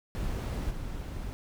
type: noise with level steps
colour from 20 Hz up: brown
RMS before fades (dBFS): -32 / -37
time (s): 0.15-1.33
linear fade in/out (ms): 0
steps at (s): 0.7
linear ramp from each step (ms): 10
effects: none